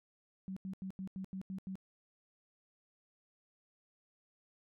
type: tone bursts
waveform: sine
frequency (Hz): 190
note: F#3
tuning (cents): +46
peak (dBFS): -39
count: 8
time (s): 0.48-1.755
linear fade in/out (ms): 0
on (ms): 85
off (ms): 85
effects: none